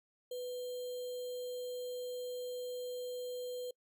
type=tone with sample-and-hold; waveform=sine; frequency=496.5 Hz; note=B4; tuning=9 cents sharp; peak=-38 dBFS; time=0.31-3.71 s; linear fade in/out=5 ms; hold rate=3675 Hz; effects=noise-tail reverb RT60 0.1 s tail -26 dB re dry